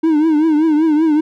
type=tone with vibrato; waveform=triangle; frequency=311.1 Hz; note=D#4; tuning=in tune; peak=-8 dBFS; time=0.03-1.21 s; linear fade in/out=10 ms; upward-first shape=triangle; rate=5.2 Hz; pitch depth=110 cents each way; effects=none